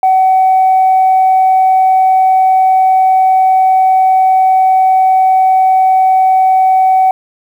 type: tone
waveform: sine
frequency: 755 Hz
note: F#5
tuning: 35 cents sharp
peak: -4 dBFS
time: 0.03-7.11 s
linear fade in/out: 2 ms
effects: tanh soft clip ceiling -2 dBFS + 7-bit